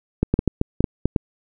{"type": "clicks", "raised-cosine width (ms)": 3, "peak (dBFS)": -4, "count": 9, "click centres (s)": [0.23, 0.34, 0.391, 0.477, 0.614, 0.806, 0.842, 1.056, 1.162], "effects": []}